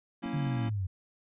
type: chord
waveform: square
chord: F# dominant seventh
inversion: none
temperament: equal with one note detuned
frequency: 185 / 233.1 / 275.9 / 329.6 Hz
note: F#3 / A#3 / C#4 / E4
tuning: 0 / 0 / -8 / 0 cents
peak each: -43 / -38 / -39 / -42 dBFS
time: 0.22-0.7 s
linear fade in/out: 20 ms
type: click train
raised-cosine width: 3 ms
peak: -35 dBFS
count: 5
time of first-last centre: 0.26-0.679 s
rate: 9.54 Hz
type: linear sweep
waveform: sine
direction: down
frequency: 151.5 to 89.4 Hz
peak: -29 dBFS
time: 0.33-0.87 s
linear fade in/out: 10 ms
effects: resampled to 8000 Hz